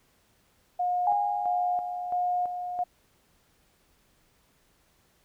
sine tone with tremolo, 717 Hz, F5, 45 cents sharp, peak -24 dBFS, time 0.79-2.84 s, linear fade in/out 10 ms, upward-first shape square, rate 1.5 Hz, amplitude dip 55%
sine tone with exponential decay, 817 Hz, G#5, 29 cents flat, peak -21 dBFS, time 1.07-2.78 s, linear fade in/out 2 ms, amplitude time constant 370 ms
effects pink hiss -66 dBFS RMS until 5.24 s

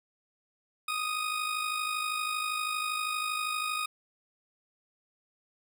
20% pulse tone with amplitude modulation, 1244.5 Hz, D#6, in tune, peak -23 dBFS, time 0.88-3.86 s, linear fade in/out 5 ms, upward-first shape sine, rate 52.6 Hz, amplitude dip 50%, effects none

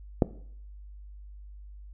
clicks, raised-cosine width 2 ms, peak -6 / -28 dBFS, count 2, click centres 0.222 / 0.226 s, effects noise-tail reverb RT60 0.6 s tail -17 dB re dry + added 50 Hz sine -43 dBFS peak until 1.93 s

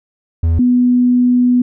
triangle / sine tone pair in turn, 82.41 / 247 Hz, E2 / B3, 0 / 0 cents, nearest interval octave + perfect fifth, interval 1900 cents, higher second, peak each -8 dBFS, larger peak neither, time 0.43-0.59 / 0.59-1.62 s, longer second, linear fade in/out 5 ms, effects none

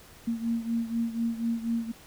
sine beating tone pair, 229.7 / 233.8 Hz, A#3 / A#3, -25 / +5 cents, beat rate 4.1 Hz, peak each -28 / -32 dBFS, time 0.27-1.92 s, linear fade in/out 10 ms, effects pink hiss -52 dBFS RMS until 2.06 s

